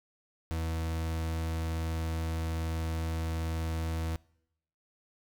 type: tone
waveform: 40% pulse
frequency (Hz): 81.2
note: E2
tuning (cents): -26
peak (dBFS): -30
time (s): 0.51-4.16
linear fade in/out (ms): 0
effects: noise-tail reverb RT60 0.8 s tail -24 dB re dry